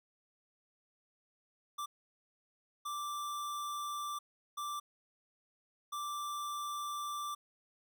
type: tone bursts at uneven times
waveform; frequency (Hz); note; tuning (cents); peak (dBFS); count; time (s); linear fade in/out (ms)
square; 1174.7; D6; 0; -38; 4; 1.78-1.86 / 2.85-4.19 / 4.57-4.8 / 5.92-7.35; 10
effects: none